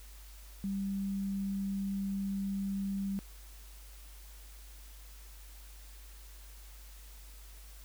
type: tone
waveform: sine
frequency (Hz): 196.4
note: G3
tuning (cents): +4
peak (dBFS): -32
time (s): 0.64-3.19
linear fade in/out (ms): 0
effects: added 50 Hz sine -49 dBFS peak until 7.84 s + white hiss -57 dBFS RMS until 7.84 s